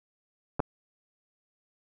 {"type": "clicks", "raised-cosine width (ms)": 1, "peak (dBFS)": [-15, -12], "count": 2, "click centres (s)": [0.595, 0.602], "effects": []}